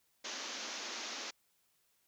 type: band-pass noise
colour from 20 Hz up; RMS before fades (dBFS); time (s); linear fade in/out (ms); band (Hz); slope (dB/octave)
white; -43; 0.24-1.31; 10; 210 to 6700; 96
effects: white hiss -75 dBFS RMS until 2.07 s